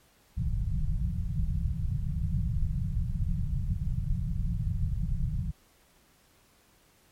pink low-pass noise, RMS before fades -29 dBFS, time 0.36-5.52 s, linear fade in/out 20 ms, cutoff 180 Hz, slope 96 dB/octave, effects pink hiss -63 dBFS RMS until 7.11 s + MP3 64 kbps

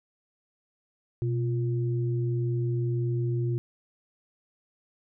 sine tone pair together, 123.64 / 349.2 Hz, B2 / F4, +2 / 0 cents, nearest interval octave + tritone, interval 1798 cents, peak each -25 / -33 dBFS, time 1.22-3.58 s, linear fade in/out 0 ms, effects none

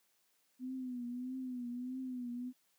sine tone with vibrato, 250.6 Hz, B3, 25 cents sharp, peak -38 dBFS, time 0.59-2.53 s, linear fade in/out 50 ms, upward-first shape triangle, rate 1.6 Hz, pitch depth 81 cents each way, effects white hiss -75 dBFS RMS until 2.78 s + high-pass 150 Hz 12 dB/octave

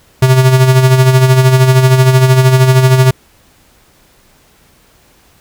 square tone with tremolo, 130 Hz, C3, 11 cents flat, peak -3 dBFS, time 0.22-3.11 s, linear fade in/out 5 ms, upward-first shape sine, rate 13 Hz, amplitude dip 55%, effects pink hiss -48 dBFS RMS until 5.4 s

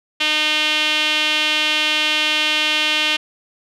sawtooth tone with band-pass filter, 305.7 Hz, D#4, 30 cents flat, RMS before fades -18 dBFS, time 0.2-3.17 s, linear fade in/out 10 ms, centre 3000 Hz, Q 3.6, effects none

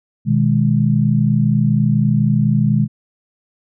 sine chord, G# minor, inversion first, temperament equal, 123.47 / 155.56 / 207.7 Hz, B2 / D#3 / G#3, 0 / 0 / 0 cents, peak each -16 dBFS, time 0.25-2.88 s, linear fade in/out 50 ms, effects none

